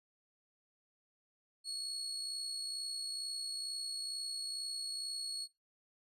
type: tone with amplitude modulation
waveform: 35% pulse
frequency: 4350 Hz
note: C#8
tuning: 33 cents flat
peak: -35 dBFS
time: 1.64-5.48 s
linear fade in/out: 50 ms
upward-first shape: sine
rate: 62.2 Hz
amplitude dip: 35%
effects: noise-tail reverb RT60 0.2 s tail -19 dB re dry + resampled to 32000 Hz